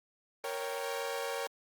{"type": "chord", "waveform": "sawtooth", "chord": "G diminished", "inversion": "first", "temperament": "equal", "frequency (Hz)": [466.2, 554.4, 784], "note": ["Bb4", "Db5", "G5"], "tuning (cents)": [0, 0, 0], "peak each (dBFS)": [-34, -34, -38], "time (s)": [0.44, 1.47], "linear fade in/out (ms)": 2, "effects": ["Opus 24 kbps"]}